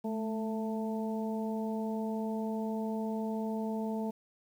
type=harmonic tone with a mistuned harmonic; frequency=221.7 Hz; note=A3; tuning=13 cents sharp; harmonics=1 / 2 / 3 / 4; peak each=-33 / -39 / -42 / -43 dBFS; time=0.04-4.11 s; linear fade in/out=10 ms; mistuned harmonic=1; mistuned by=-33 cents; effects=10-bit